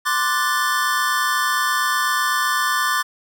square chord, D dominant seventh, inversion third, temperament equal, 1046.5 / 1174.7 / 1480 / 1760 Hz, C6 / D6 / F#6 / A6, 0 / 0 / 0 / 0 cents, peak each -25 / -23 / -27 / -23 dBFS, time 0.05-3.03 s, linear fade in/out 20 ms, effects none

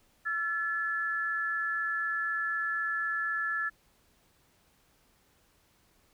sine tone pair together, 1346 / 1722 Hz, E6 / A6, +36 / -38 cents, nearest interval major third, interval 426 cents, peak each -34 / -30 dBFS, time 0.25-3.7 s, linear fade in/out 20 ms, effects pink hiss -67 dBFS RMS until 6.13 s

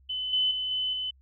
sine tone with level steps, 3023 Hz, F#7, 36 cents sharp, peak -29 / -22 / -28 / -26 / -29 dBFS, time 0.09-1.11 s, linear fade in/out 10 ms, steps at 0.33 / 0.51 / 0.71 / 0.93 s, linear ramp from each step 2 ms, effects added 66 Hz sine -56 dBFS peak until 1.21 s

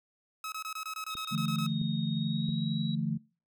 sawtooth tone bursts, 1283 Hz, E6, 47 cents flat, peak -32 dBFS, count 12, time 0.44-1.665 s, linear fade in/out 2 ms, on 81 ms, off 23 ms
sine tone with pitch glide, 3729 to 3881 Hz, A#7 to B7, 0 to -31 cents, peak -40 dBFS, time 1.1-2.95 s, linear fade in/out 5 ms, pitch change +69 cents, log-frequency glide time 2.1-2.8 s
clicks, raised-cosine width 3 ms, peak -34 dBFS, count 3, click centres 1.153 / 1.815 / 2.491 s
sine chord, D suspended second, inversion none, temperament equal with one note detuned, 146.83 / 168.86 / 220 Hz, D3 / E3 / A3, 0 / +42 / 0 cents, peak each -33 dBFS, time 1.31-3.18 s, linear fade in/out 20 ms
effects noise-tail reverb RT60 0.4 s tail -26 dB re dry

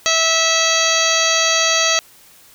harmonic tone, 652 Hz, E5, 19 cents flat, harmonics 1 / 2 / 3 / 4 / 5 / 6 / 7 / 9 / 10, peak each -22 / -22 / -22 / -22 / -22 / -22 / -22 / -22 / -22 dBFS, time 0.06-1.99 s, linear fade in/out 0 ms, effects white hiss -47 dBFS RMS until 2.54 s

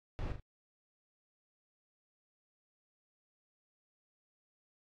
brown noise with echo, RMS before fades -38 dBFS, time 0.19-0.32 s, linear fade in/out 0 ms, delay 39 ms, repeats 2, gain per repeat -7 dB, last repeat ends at 0.398 s, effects low-pass 4000 Hz 12 dB/octave + AAC 64 kbps

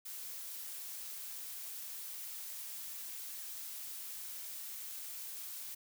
blue noise, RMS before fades -45 dBFS, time 0.05-5.75 s, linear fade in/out 10 ms, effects none

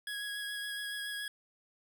25% pulse tone with vibrato, 1661.2 Hz, G#6, in tune, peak -33 dBFS, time 0.07-1.28 s, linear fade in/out 2 ms, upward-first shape sine, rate 7.1 Hz, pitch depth 13 cents each way, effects none

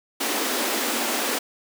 pink high-pass noise, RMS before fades -25 dBFS, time 0.2-1.39 s, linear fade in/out 10 ms, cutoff 220 Hz, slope 96 dB/octave, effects none

